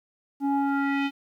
square tone with low-pass filter sweep, 278.3 Hz, C#4, 7 cents sharp, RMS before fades -25 dBFS, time 0.4-1.11 s, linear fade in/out 50 ms, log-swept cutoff 600 to 3100 Hz, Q 2.8, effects 10-bit

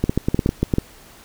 clicks, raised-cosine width 3 ms, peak -4 dBFS, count 11, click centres 0.04 / 0.095 / 0.176 / 0.285 / 0.345 / 0.392 / 0.461 / 0.491 / 0.63 / 0.738 / 0.784 s, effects pink hiss -46 dBFS RMS until 1.24 s

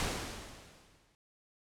pink noise with exponential decay, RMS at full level -32 dBFS, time 0-1.15 s, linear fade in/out 0 ms, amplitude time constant 250 ms, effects low-pass 9000 Hz 12 dB/octave

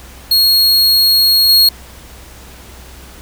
45% pulse tone with level steps, 4296 Hz, C8, 45 cents sharp, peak -7 / -5 dBFS, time 0.31-1.69 s, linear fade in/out 5 ms, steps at 1.49 s, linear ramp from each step 2 ms, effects added 63 Hz sine -37 dBFS peak until 3.21 s + pink hiss -38 dBFS RMS until 3.21 s

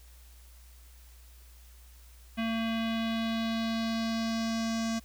square tone with low-pass filter sweep, 226.3 Hz, A3, 49 cents sharp, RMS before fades -31 dBFS, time 2.37-5 s, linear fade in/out 20 ms, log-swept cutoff 2800 to 6300 Hz, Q 2.6, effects added 60 Hz sine -51 dBFS peak until 5.04 s + white hiss -60 dBFS RMS until 5.04 s

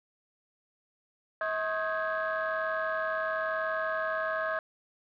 sine tone cluster, 641 / 1079 / 1258 / 1556 / 1657 Hz, E5 / C#6 / D#6 / G6 / G#6, -49 / -47 / +19 / -13 / -4 cents, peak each -31 / -36 / -36 / -37 / -34 dBFS, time 1.41-4.59 s, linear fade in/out 2 ms, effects tanh soft clip ceiling -22 dBFS

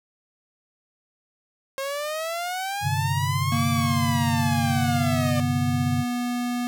sawtooth exponential two-way sweep, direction up then down, 536 to 1174.7 to 594 Hz, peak -23 dBFS, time 1.78-5.4 s, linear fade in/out 0 ms, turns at 3.69 s
sine chord, G suspended fourth, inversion none, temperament just, 98 / 130.67 / 147 Hz, G2 / C3 / D3, 0 / -2 / +2 cents, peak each -27 dBFS, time 2.81-6.05 s, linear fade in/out 50 ms
square tone with pitch glide, 233.1 to 243.7 Hz, A#3 to B3, 0 to -23 cents, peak -25 dBFS, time 3.52-6.67 s, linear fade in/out 0 ms, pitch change +77 cents, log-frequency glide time 4.71-5.15 s
effects none

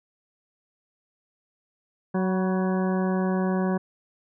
harmonic tone with a mistuned harmonic, 186.6 Hz, F#3, 15 cents sharp, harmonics 1 / 2 / 3 / 4 / 5 / 6 / 8 / 9, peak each -23 / -29 / -33 / -35 / -37 / -39 / -41 / -42 dBFS, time 2.14-3.78 s, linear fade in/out 10 ms, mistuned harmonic 5, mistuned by +58 cents, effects none

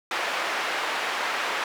white band-pass noise, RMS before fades -28 dBFS, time 0.11-1.64 s, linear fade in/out 2 ms, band 560 to 2000 Hz, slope 12 dB/octave, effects none

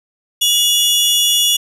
sawtooth tone pair together, 2876 / 3420 Hz, F#7 / A7, -50 / -50 cents, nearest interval minor third, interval 300 cents, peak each -11 dBFS, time 0.41-1.57 s, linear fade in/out 10 ms, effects resampled to 32000 Hz

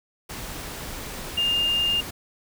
sine tone in noise, 2813 Hz, F7, 12 cents sharp, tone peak -20 dBFS, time 1.37-2.01 s, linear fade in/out 10 ms, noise pink, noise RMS -35 dBFS, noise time 0.29-2.11 s, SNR +12 dB, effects none

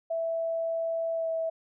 sine tone with pitch glide, 659.3 to 652.1 Hz, E5 to E5, 0 to -19 cents, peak -27 dBFS, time 0.1-1.5 s, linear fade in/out 10 ms, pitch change -19 cents, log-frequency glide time 1.14-1.29 s, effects none

